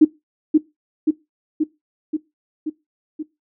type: tone with echo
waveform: sine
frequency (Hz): 308.4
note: D#4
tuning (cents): -15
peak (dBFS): -5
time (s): 0.01-0.05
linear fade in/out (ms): 10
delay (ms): 530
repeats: 6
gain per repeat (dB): -3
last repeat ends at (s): 3.23
effects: noise-tail reverb RT60 0.2 s tail -18 dB re dry